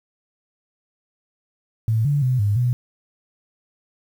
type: tone with pitch steps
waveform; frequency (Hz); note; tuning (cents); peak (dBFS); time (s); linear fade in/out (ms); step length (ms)
sine; 111.6 / 144.2 / 127.6 / 102.5 / 123.2; A2 / D3 / C3 / G#2 / B2; +25 / -31 / -43 / -22 / -4; -16; 1.88-2.73; 0; 170
effects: 8-bit